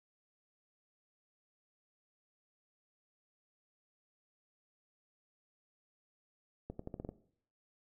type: accelerating click train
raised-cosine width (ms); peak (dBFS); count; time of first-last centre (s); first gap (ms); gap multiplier
2; -28; 7; 6.7-7.09; 94; 0.85
effects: noise-tail reverb RT60 0.6 s tail -17 dB re dry